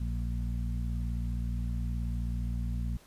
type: harmonic tone with a mistuned harmonic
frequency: 59 Hz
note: A#1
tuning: 22 cents sharp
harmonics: 1 / 2 / 3 / 4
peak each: -31 / -37 / -41 / -43 dBFS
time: 0-2.97 s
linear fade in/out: 5 ms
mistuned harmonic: 4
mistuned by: -26 cents
effects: pink hiss -59 dBFS RMS until 3.06 s + resampled to 32000 Hz